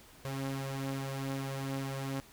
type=tone pair together; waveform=sawtooth; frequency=136.17 / 270 Hz; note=C#3 / C#4; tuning=-31 / -45 cents; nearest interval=octave; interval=1186 cents; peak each=-32 / -37 dBFS; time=0.25-2.2 s; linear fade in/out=0 ms; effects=pink hiss -57 dBFS RMS until 2.32 s